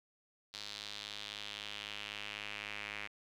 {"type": "tone with band-pass filter sweep", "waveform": "square", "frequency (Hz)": 51.91, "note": "G#1", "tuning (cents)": 0, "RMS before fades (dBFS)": -45, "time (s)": [0.53, 3.08], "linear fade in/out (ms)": 20, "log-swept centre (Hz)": [4200, 2300], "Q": 2.9, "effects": []}